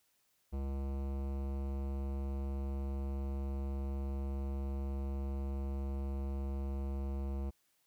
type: tone with hard clipping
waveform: sine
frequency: 68.3 Hz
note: C#2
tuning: 25 cents flat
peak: -37 dBFS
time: 0.52-7.51 s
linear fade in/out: 20 ms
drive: 18 dB
effects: white hiss -75 dBFS RMS until 7.86 s